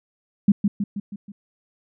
sine tone with echo, 202.6 Hz, G#3, 43 cents flat, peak -10 dBFS, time 0.48-0.52 s, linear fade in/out 5 ms, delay 160 ms, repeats 5, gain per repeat -5 dB, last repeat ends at 1.32 s, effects none

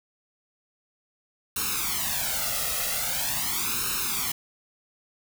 white noise with flanger, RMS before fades -28 dBFS, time 1.56-4.32 s, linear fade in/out 5 ms, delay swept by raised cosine 0.74 to 1.55 ms, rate 0.43 Hz, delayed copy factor +1, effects none

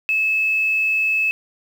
sine tone, 2600 Hz, E7, 24 cents flat, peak -16 dBFS, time 0.09-1.31 s, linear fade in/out 0 ms, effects 7-bit

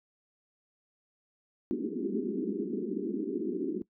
white band-pass noise, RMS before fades -33 dBFS, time 1.71-3.82 s, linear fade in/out 0 ms, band 190 to 410 Hz, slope 96 dB/octave, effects noise-tail reverb RT60 0.1 s tail -19 dB re dry

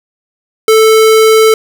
square tone, 440 Hz, A4, in tune, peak -4 dBFS, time 0.68-1.54 s, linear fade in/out 2 ms, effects none

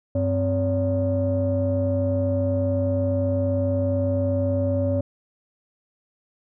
sine tone cluster, 96.5 / 261.3 / 567 Hz, G2 / C4 / C#5, -27 / -2 / +39 cents, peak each -22 / -25 / -23 dBFS, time 0.15-5.01 s, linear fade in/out 5 ms, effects tanh soft clip ceiling -13 dBFS

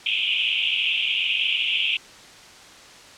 white band-pass noise, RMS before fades -23 dBFS, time 0.06-1.97 s, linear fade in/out 2 ms, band 2400 to 3300 Hz, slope 96 dB/octave, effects white hiss -45 dBFS RMS until 3.17 s + low-pass 6000 Hz 12 dB/octave

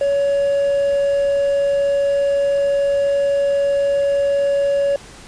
triangle tone with hard clipping, 562 Hz, C#5, 24 cents sharp, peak -15 dBFS, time 0.01-4.96 s, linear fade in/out 2 ms, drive 5 dB, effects pink hiss -40 dBFS RMS until 5.27 s + resampled to 22050 Hz

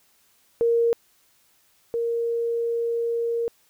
sine tone pair in turn, 466.2 / 466.2 Hz, A#4 / A#4, 0 / 0 cents, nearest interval unison, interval 0 cents, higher neither, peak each -17 / -22 dBFS, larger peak first, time 0.61-0.93 / 1.94-3.48 s, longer second, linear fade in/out 0 ms, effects white hiss -62 dBFS RMS until 3.69 s

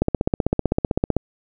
click train, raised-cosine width 2 ms, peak -4 dBFS, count 19, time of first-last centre 0.02-1.166 s, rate 15.7 Hz, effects none

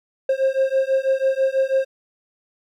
triangle beating tone pair, 530 / 536.1 Hz, C5 / C5, +22 / +42 cents, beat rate 6.1 Hz, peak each -18 dBFS, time 0.29-1.85 s, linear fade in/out 5 ms, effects none

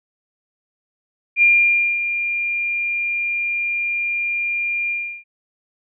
sine tone with ADSR envelope, 2400 Hz, D7, 37 cents sharp, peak -9 dBFS, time 1.36-5.24 s, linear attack 62 ms, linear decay 560 ms, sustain -10 dB, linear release 340 ms, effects none

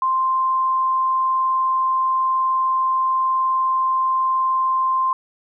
sine tone, 1046.5 Hz, C6, in tune, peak -16 dBFS, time 0.02-5.13 s, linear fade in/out 2 ms, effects none

